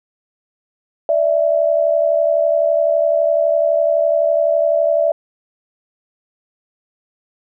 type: tone pair together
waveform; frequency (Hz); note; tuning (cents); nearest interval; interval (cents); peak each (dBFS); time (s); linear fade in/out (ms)
sine; 587.4 / 659.3; D5 / E5; 0 / 0; major second; 200; -15; 1.09-5.12; 2
effects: none